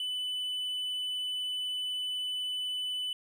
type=tone; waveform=triangle; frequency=2996 Hz; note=F#7; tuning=21 cents sharp; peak=-30 dBFS; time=0-3.13 s; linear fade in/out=2 ms; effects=none